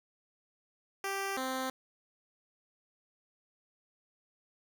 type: tone pair in turn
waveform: 10% pulse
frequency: 392 / 260.9 Hz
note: G4 / C4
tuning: 0 / -5 cents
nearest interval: perfect fifth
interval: 705 cents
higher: first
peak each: -25 dBFS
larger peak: neither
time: 1.04-1.37 / 1.37-1.7 s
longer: neither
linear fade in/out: 2 ms
effects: none